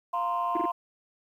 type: chord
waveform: sine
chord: F suspended fourth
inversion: none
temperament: equal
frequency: 698.5 / 932.3 / 1046.5 Hz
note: F5 / Bb5 / C6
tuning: 0 / 0 / 0 cents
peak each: -30 / -33 / -27 dBFS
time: 0.13-0.72 s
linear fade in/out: 10 ms
type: tone bursts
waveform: sine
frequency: 334.3 Hz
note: E4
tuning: 24 cents sharp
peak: -24 dBFS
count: 3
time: 0.55-0.658 s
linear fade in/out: 5 ms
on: 22 ms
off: 21 ms
effects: tanh soft clip ceiling -20 dBFS + 10-bit

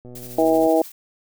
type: click train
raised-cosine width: 2 ms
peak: -28 dBFS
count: 77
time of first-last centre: 0.05-0.668 s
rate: 123 Hz
type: noise with tremolo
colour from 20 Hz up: blue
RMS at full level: -37 dBFS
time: 0.15-0.92 s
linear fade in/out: 5 ms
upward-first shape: sine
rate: 13 Hz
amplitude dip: 50%
type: harmonic tone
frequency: 161 Hz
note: E3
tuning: 41 cents flat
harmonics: 2 / 3 / 4 / 5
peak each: -19 / -20 / -18 / -23 dBFS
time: 0.38-0.82 s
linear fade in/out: 5 ms
effects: none

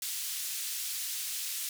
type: band-pass noise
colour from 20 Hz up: white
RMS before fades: -36 dBFS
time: 0.02-1.69 s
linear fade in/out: 2 ms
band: 2800 to 15000 Hz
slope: 12 dB/octave
effects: none

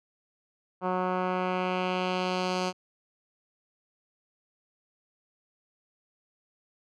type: tone with low-pass filter sweep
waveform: 10% pulse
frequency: 183.3 Hz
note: F#3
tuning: 16 cents flat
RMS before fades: -29 dBFS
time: 0.81-2.73 s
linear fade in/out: 50 ms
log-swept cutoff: 1200 to 5600 Hz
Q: 1.5
effects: none

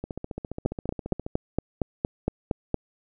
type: two click trains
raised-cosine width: 2 ms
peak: -19 / -10 dBFS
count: 19 / 10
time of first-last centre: 0.04-1.264 / 0.66-2.743 s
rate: 14.7 / 4.32 Hz
effects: none

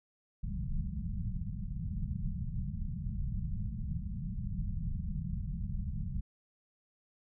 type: low-pass noise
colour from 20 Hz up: pink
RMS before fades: -36 dBFS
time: 0.43-6.21 s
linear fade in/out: 10 ms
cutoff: 210 Hz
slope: 96 dB/octave
effects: none

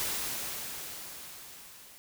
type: noise with level ramp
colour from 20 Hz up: white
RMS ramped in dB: -32 to -53 dBFS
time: 0-1.98 s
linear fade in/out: 0 ms
effects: none

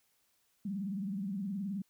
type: tone with vibrato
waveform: sine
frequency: 196.1 Hz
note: G3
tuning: 1 cent sharp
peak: -34 dBFS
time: 0.65-1.82 s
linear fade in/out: 5 ms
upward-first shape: triangle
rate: 19 Hz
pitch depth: 170 cents each way
effects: white hiss -74 dBFS RMS until 1.89 s

